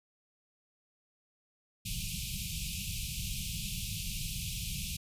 pink band-stop noise, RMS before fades -37 dBFS, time 1.85-4.97 s, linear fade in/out 10 ms, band 200 to 2400 Hz, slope 96 dB/octave, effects resampled to 32000 Hz

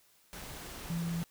sine tone in noise, 168.8 Hz, E3, 41 cents sharp, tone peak -32 dBFS, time 0.9-1.23 s, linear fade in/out 0 ms, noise pink, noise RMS -45 dBFS, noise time 0.33-1.24 s, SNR +10 dB, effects white hiss -66 dBFS RMS until 1.3 s

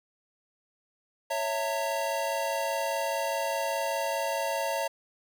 square chord, A# diminished, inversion first, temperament equal with one note detuned, 554.4 / 659.3 / 911 Hz, C#5 / E5 / A#5, 0 / 0 / -40 cents, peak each -33 dBFS, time 1.3-4.88 s, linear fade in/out 10 ms, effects none

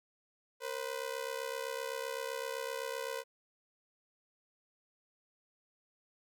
sawtooth ring-modulated tone, 500 Hz, B4, 21 cents sharp, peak -30 dBFS, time 0.6-3.24 s, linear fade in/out 50 ms, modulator 33.9 Hz, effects none

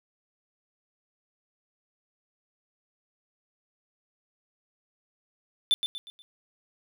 triangle tone with echo, 3528 Hz, A7, 4 cents sharp, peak -17 dBFS, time 5.71-5.74 s, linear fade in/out 0 ms, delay 120 ms, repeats 4, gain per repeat -8 dB, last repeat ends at 6.22 s, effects none

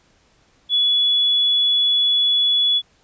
sine tone, 3405 Hz, G#7, 42 cents sharp, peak -14 dBFS, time 0.69-2.82 s, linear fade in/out 50 ms, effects pink hiss -58 dBFS RMS until 3.03 s + resampled to 16000 Hz

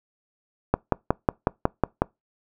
click train, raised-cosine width 1 ms, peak -4 dBFS, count 8, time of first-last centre 0.74-2.02 s, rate 5.47 Hz, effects noise-tail reverb RT60 0.2 s tail -25 dB re dry

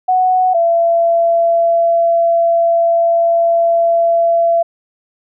sine tone pair in turn, 740 / 675.1 Hz, F#5 / E5, 0 / +41 cents, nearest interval major second, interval 159 cents, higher first, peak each -9 dBFS, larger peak neither, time 0.08-0.54 / 0.54-4.63 s, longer second, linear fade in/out 10 ms, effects none

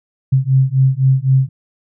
sine beating tone pair, 130.81 / 134.71 Hz, C3 / C#3, 0 / -49 cents, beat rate 3.9 Hz, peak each -13 dBFS, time 0.32-1.49 s, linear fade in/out 10 ms, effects none

